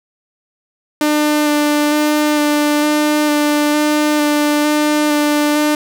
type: tone with vibrato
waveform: sawtooth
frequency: 298 Hz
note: D4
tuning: 25 cents sharp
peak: -8 dBFS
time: 1.01-5.75 s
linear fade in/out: 2 ms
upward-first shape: square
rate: 1.1 Hz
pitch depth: 11 cents each way
effects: none